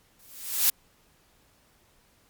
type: noise with exponential growth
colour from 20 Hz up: blue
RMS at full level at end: -18 dBFS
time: 0.19-0.7 s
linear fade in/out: 5 ms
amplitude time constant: 110 ms
effects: pink hiss -63 dBFS RMS until 2.29 s + MP3 96 kbps